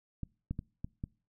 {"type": "clicks", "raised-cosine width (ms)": 5, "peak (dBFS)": [-25, -22, -24, -25, -24], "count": 5, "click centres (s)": [0.233, 0.51, 0.591, 0.845, 1.039], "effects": ["noise-tail reverb RT60 0.4 s tail -25 dB re dry"]}